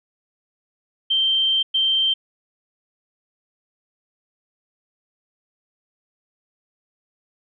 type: tone bursts at uneven times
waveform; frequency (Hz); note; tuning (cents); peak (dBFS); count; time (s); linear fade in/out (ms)
sine; 3136; G7; 0; -16; 2; 1.1-1.63 / 1.74-2.14; 10
effects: none